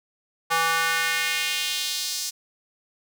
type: tone with high-pass filter sweep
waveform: square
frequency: 164.81 Hz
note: E3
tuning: in tune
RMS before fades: -25 dBFS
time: 0.5-2.31 s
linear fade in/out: 20 ms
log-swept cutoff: 1000 to 5600 Hz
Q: 1.8
effects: none